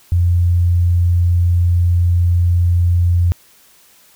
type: tone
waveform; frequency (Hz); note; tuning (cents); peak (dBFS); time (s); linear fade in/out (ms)
sine; 87.31; F2; 0; -10; 0.12-3.32; 0
effects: white hiss -49 dBFS RMS until 4.15 s